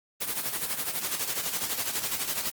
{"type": "noise with tremolo", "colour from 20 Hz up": "white", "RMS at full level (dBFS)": -28, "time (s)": [0.2, 2.51], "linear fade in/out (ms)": 20, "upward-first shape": "sine", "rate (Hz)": 12, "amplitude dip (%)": 65, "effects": ["high-pass 80 Hz 12 dB/octave", "Opus 24 kbps"]}